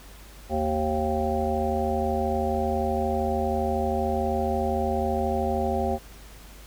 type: harmonic tone with a mistuned harmonic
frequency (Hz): 77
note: D#2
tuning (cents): -17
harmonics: 1 / 3 / 5 / 7 / 9 / 10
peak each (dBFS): -30 / -30 / -30 / -30 / -30 / -30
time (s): 0.49-5.99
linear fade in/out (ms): 50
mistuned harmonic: 10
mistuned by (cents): +35
effects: added 50 Hz sine -45 dBFS peak until 6.66 s + pink hiss -49 dBFS RMS until 6.66 s